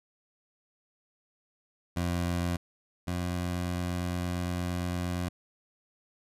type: tone pair in turn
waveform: 20% pulse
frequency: 87.31 / 88.68 Hz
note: F2 / F2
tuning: 0 / +27 cents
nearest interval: unison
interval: 27 cents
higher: second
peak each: -23 / -25 dBFS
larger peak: first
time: 1.96-2.57 / 3.07-5.29 s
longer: second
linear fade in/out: 10 ms
effects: resampled to 32000 Hz